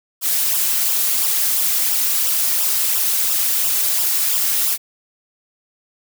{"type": "noise with flanger", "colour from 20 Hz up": "blue", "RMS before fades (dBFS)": -18, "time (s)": [0.21, 4.78], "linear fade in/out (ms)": 50, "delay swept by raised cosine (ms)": [0.46, 3.96], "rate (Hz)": 2.9, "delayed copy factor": -0.7, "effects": []}